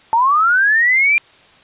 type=linear sweep; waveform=sine; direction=up; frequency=876 to 2400 Hz; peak=-10 dBFS; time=0.13-1.18 s; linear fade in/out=0 ms; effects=white hiss -47 dBFS RMS until 1.63 s + resampled to 8000 Hz